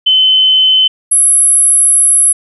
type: tone pair in turn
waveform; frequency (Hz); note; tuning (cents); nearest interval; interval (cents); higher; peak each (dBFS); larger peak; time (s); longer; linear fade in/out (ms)
sine; 3051 / 10873; G7 / F9; -48 / -47; octave + minor seventh; 2201; second; -5; neither; 0.06-0.88 / 1.11-2.33; second; 10
effects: none